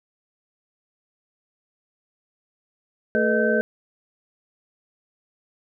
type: tone cluster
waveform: sine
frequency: 221.6 / 428.3 / 488 / 619 / 1541 Hz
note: A3 / A4 / B4 / D#5 / G6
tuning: +13 / -47 / -21 / -9 / -30 cents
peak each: -24 dBFS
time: 3.15-3.61 s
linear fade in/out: 0 ms
effects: none